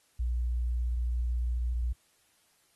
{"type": "tone", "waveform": "sine", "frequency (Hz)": 60, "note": "B1", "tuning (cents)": -49, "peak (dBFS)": -27, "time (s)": [0.19, 1.93], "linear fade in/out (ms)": 10, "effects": ["white hiss -68 dBFS RMS until 2.75 s", "AAC 32 kbps"]}